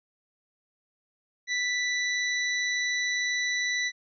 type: tone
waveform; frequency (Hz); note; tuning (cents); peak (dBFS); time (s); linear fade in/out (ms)
sawtooth; 1975.5; B6; 0; -22; 1.47-3.92; 50
effects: resampled to 16000 Hz